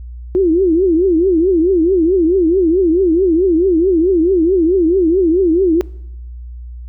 sine tone with vibrato, 350.8 Hz, F4, 8 cents sharp, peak -9 dBFS, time 0.35-5.81 s, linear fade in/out 0 ms, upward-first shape triangle, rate 4.6 Hz, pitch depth 220 cents each way, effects noise-tail reverb RT60 0.8 s tail -23 dB re dry + added 60 Hz sine -27 dBFS peak until 6.88 s

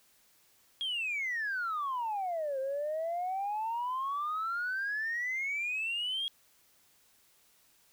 sine exponential two-way sweep, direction down then up, 3300 to 524 to 3300 Hz, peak -30 dBFS, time 0.81-6.28 s, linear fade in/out 0 ms, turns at 2.59 s, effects tanh soft clip ceiling -28 dBFS + white hiss -66 dBFS RMS until 7.92 s

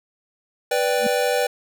square chord, G major, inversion first, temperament equal, 493.9 / 587.3 / 784 Hz, B4 / D5 / G5, 0 / 0 / 0 cents, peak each -22 / -24 / -26 dBFS, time 0.71-1.47 s, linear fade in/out 5 ms
sine tone with exponential growth, 222.9 Hz, A3, 23 cents sharp, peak -20 dBFS, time 0.97-1.07 s, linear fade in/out 5 ms, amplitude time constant 20 ms
effects none

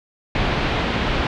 pink low-pass noise, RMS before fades -21 dBFS, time 0.35-1.27 s, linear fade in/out 2 ms, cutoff 3700 Hz, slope 24 dB/octave, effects none

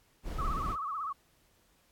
brown noise, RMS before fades -35 dBFS, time 0.23-0.77 s, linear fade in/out 50 ms
sine tone with vibrato, 1200 Hz, D6, 37 cents sharp, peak -33 dBFS, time 0.38-1.13 s, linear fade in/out 10 ms, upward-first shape sine, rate 16 Hz, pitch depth 150 cents each way
effects pink hiss -68 dBFS RMS until 1.91 s + AAC 64 kbps

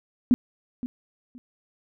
sine tone with echo, 246.9 Hz, B3, in tune, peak -13 dBFS, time 0.31-0.34 s, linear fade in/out 0 ms, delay 520 ms, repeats 2, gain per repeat -14 dB, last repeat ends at 1.38 s, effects none

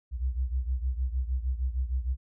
sine beating tone pair, 61.74 / 68.24 Hz, B1 / C#2, 0 / -27 cents, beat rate 6.5 Hz, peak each -28 / -32 dBFS, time 0.11-2.17 s, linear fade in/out 50 ms, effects none

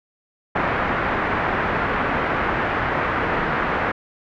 white low-pass noise, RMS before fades -22 dBFS, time 0.55-3.92 s, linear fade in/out 10 ms, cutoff 1800 Hz, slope 24 dB/octave, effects none

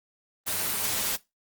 white noise with comb filter, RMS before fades -28 dBFS, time 0.46-1.17 s, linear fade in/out 20 ms, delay 9.5 ms, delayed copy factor +0.5, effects noise-tail reverb RT60 0.2 s tail -19 dB re dry + Opus 24 kbps

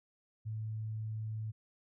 sine tone, 109.3 Hz, A2, 11 cents flat, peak -36 dBFS, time 0.45-1.52 s, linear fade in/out 20 ms, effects none

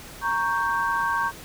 sine chord, G diminished, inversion first, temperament equal, 932.3 / 1108.7 / 1568 Hz, Bb5 / Db6 / G6, 0 / 0 / 0 cents, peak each -26 dBFS, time 0.21-1.32 s, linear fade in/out 50 ms, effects pink hiss -42 dBFS RMS until 1.44 s

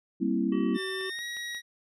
sine chord, C dominant seventh, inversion second, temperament equal with one note detuned, 196 / 233.1 / 267.3 / 329.6 Hz, G3 / Bb3 / C4 / E4, 0 / 0 / +37 / 0 cents, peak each -30 dBFS, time 0.2-0.78 s, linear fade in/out 20 ms
harmonic tone, 380 Hz, F#4, 46 cents sharp, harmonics 1 / 3 / 5 / 7 / 8, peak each -34 / -44 / -48 / -51 / -52 dBFS, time 0.52-1.1 s, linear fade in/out 5 ms
25% pulse tone with pitch glide, 1796 to 1902.8 Hz, A6 to A#6, +35 to +35 cents, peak -30 dBFS, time 0.74-1.62 s, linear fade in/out 50 ms, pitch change +100 cents, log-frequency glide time 1.04-1.23 s
click train, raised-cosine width 0.3 ms, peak -33 dBFS, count 4, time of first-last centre 1.01-1.548 s, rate 5.58 Hz
effects low-pass 9000 Hz 12 dB/octave

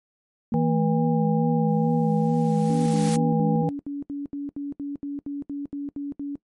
sine tone with vibrato, 223.6 Hz, A3, 28 cents sharp, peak -22 dBFS, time 0.52-3.62 s, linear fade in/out 2 ms, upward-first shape sine, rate 2.3 Hz, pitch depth 97 cents each way
harmonic tone, 161.7 Hz, E3, 33 cents flat, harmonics 1 / 3 / 5, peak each -22 / -27 / -29 dBFS, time 0.54-3.69 s, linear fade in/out 0 ms
white noise with exponential growth, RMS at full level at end -31 dBFS, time 1.68-3.16 s, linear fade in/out 1 ms, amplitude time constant 320 ms
sine tone bursts, 284.3 Hz, C#4, 44 cents sharp, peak -27 dBFS, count 16, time 2.7-6.355 s, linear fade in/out 0 ms, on 160 ms, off 73 ms
effects noise-tail reverb RT60 0.1 s tail -20 dB re dry + MP3 48 kbps

